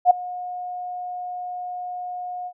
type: tone with ADSR envelope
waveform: sine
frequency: 721 Hz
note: F#5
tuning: 45 cents flat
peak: -7 dBFS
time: 0.05-2.53 s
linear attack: 55 ms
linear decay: 8 ms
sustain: -21 dB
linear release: 65 ms
effects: none